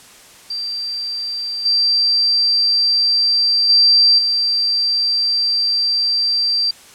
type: tone with level steps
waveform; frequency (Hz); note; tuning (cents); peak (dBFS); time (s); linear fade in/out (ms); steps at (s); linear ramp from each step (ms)
sine; 4699; D8; 0; -21 / -12 / -8 / -14; 0.5-6.71; 5; 1.65 / 3.69 / 4.18; 10
effects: white hiss -43 dBFS RMS until 6.94 s + low-pass 10000 Hz 12 dB/octave